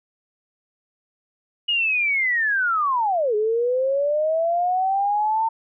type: linear two-way sweep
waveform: sine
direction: down then up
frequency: 2900 to 415.1 to 907 Hz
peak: -18 dBFS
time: 1.68-5.49 s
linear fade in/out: 10 ms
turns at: 3.35 s
effects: none